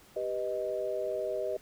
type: chord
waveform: sine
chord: G augmented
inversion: none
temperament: equal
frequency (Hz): 392 / 493.9 / 622.3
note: G4 / B4 / D#5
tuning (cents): 0 / 0 / 0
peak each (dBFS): -36 / -36 / -33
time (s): 0.16-1.57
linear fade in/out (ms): 5
effects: pink hiss -58 dBFS RMS until 1.61 s

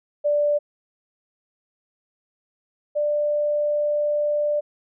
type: tone pair in turn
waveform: sine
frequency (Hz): 587.3 / 591.7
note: D5 / D5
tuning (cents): 0 / +13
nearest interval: unison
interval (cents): 13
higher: second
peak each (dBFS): -17 / -19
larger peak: first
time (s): 0.24-0.59 / 2.95-4.61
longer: second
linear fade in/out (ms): 20
effects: none

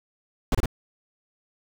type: noise bursts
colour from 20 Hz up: brown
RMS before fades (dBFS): -21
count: 3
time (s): 0.52-0.658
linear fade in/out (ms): 2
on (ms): 28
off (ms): 27
effects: none

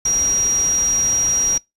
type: tone in noise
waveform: sine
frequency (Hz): 5720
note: F8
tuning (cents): +41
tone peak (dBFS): -15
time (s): 0.05-1.58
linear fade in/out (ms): 5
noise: pink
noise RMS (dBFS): -31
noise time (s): 0.05-1.58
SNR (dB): +13
effects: noise-tail reverb RT60 0.2 s tail -25 dB re dry + resampled to 32000 Hz

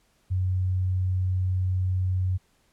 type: tone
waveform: sine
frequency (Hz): 92.5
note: F#2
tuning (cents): 0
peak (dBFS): -22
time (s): 0.3-2.38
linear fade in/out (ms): 20
effects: pink hiss -66 dBFS RMS until 2.72 s + low-pass 12000 Hz 12 dB/octave

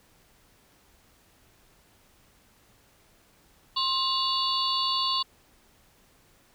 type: tone cluster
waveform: sine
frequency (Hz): 1058 / 2858 / 3488 / 3871 / 4461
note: C6 / F7 / A7 / B7 / C#8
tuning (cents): +19 / +39 / -16 / -35 / +10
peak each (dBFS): -28 / -34 / -31 / -34 / -28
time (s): 3.76-5.23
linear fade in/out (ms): 10
effects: tanh soft clip ceiling -13 dBFS + pink hiss -61 dBFS RMS until 6.54 s

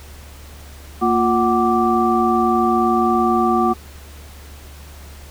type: tone cluster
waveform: sine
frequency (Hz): 230.9 / 351.8 / 746 / 1172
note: A#3 / F4 / F#5 / D6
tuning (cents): -16 / +13 / +14 / -4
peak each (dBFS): -19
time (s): 1.01-3.74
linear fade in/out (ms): 20
effects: added 72 Hz sine -37 dBFS peak until 5.3 s + pink hiss -43 dBFS RMS until 5.3 s

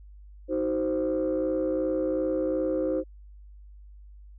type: chord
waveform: sine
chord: C diminished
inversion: first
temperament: just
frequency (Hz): 314 / 376.7 / 523.3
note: Eb4 / Gb4 / C5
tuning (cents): +16 / +31 / 0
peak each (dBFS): -27 / -30 / -26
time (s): 0.48-3.04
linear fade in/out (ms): 50
effects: tanh soft clip ceiling -19 dBFS + added 50 Hz sine -45 dBFS peak until 4.38 s

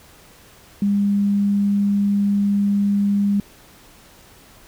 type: tone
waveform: sine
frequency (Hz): 201.8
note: G#3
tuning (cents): -49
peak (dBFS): -15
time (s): 0.82-3.4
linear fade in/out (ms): 2
effects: pink hiss -48 dBFS RMS until 4.67 s

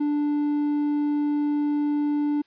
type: tone with hard clipping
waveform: sine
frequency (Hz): 293.7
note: D4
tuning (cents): 0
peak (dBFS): -22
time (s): 0-2.42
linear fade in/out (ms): 10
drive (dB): 3
effects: white hiss -64 dBFS RMS until 2.46 s + resampled to 11025 Hz

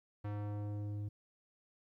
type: tone with low-pass filter sweep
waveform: square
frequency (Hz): 103.6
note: G#2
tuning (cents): -4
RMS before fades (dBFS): -40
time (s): 0.24-1.09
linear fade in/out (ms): 10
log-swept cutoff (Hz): 1700 to 240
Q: 0.75
effects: 13-bit

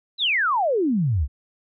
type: exponential sweep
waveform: sine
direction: down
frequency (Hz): 4080 to 61.74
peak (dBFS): -18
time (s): 0.18-1.28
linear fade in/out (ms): 50
effects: none

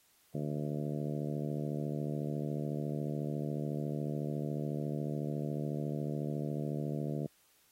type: harmonic tone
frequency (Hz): 74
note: D2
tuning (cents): +14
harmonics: 2 / 3 / 4 / 5 / 6 / 7 / 8 / 9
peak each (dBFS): -36 / -40 / -42 / -44 / -46 / -47 / -48 / -49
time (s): 0.34-7.27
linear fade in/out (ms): 10
effects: white hiss -68 dBFS RMS until 7.71 s + AAC 48 kbps

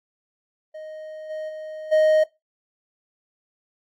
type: tone with level steps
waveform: triangle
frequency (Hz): 622.3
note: D#5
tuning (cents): 0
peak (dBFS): -32 / -26 / -30 / -12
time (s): 0.74-2.24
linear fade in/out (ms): 10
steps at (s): 1.29 / 1.48 / 1.91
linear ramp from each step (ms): 20
effects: noise-tail reverb RT60 0.2 s tail -20 dB re dry + AAC 64 kbps

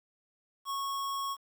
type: tone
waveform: square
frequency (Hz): 1101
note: C#6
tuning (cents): -12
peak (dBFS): -33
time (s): 0.65-1.37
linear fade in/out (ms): 50
effects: 10-bit

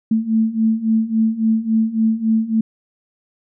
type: beating tone pair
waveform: sine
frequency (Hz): 220 / 223.6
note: A3 / A3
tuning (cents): 0 / +28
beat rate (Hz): 3.6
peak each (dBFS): -19 / -16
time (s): 0.11-2.61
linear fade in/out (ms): 5
effects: none

